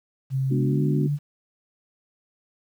sine tone with pitch glide, 133.4 to 145.47 Hz, C3 to D3, +34 to -16 cents, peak -21 dBFS, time 0.3-1.19 s, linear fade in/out 50 ms, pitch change +150 cents, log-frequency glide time 0.63-0.81 s
sine chord, G# half-diminished seventh, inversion none, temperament equal with one note detuned, 207.7 / 246.9 / 293.7 / 367 Hz, G#3 / B3 / D4 / F#4, 0 / 0 / 0 / -14 cents, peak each -28 / -29 / -28 / -30 dBFS, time 0.5-1.08 s, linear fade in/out 20 ms
effects 9-bit

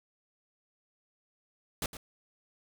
pink noise with echo, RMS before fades -33 dBFS, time 1.82-1.86 s, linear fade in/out 2 ms, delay 110 ms, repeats 1, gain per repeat -12 dB, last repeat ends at 1.97 s, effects none

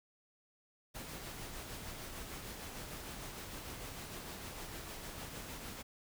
pink noise with tremolo, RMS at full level -45 dBFS, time 0.94-5.83 s, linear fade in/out 20 ms, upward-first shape sine, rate 6.6 Hz, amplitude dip 30%, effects none

